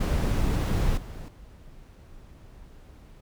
brown noise with level steps, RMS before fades -24 / -38 / -48 dBFS, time 0-3.21 s, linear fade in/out 10 ms, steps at 0.97 / 1.28 s, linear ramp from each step 5 ms, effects none

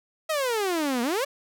sawtooth exponential two-way sweep, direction down then up, 650 to 230 to 592 Hz, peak -20 dBFS, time 0.29-1.25 s, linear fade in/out 10 ms, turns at 1.02 s, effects none

